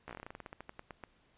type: slowing click train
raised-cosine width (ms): 0.5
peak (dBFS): -29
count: 19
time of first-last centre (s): 0.08-1.038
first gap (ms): 14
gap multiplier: 1.14
effects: pink hiss -69 dBFS RMS until 1.37 s + resampled to 8000 Hz